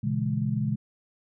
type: tone cluster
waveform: sine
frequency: 120.4 / 140.4 / 166.2 / 209.4 Hz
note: B2 / C#3 / E3 / G#3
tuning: -44 / +22 / +15 / +15 cents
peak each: -29 / -29 / -34 / -29 dBFS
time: 0.03-0.76 s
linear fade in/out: 10 ms
effects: none